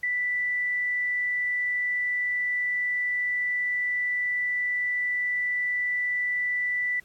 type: tone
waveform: sine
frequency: 1975.5 Hz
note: B6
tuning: in tune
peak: -24 dBFS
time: 0.03-7 s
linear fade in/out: 5 ms
effects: pink hiss -60 dBFS RMS until 7.04 s + AAC 64 kbps